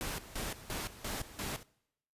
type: noise with tremolo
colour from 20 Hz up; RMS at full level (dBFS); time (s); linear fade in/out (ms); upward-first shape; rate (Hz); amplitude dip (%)
pink; -38; 0.01-1.63; 0; square; 2.9; 80
effects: noise-tail reverb RT60 0.8 s tail -24 dB re dry + resampled to 32000 Hz